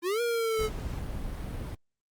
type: linear two-way sweep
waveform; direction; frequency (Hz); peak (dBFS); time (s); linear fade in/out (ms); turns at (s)
square; up then down; 331.9 to 477.7 to 427.9; -27; 0.02-0.7; 50; 0.21
type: noise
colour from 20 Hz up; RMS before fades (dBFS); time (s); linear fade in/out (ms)
brown; -35; 0.59-1.75; 5
effects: Opus 32 kbps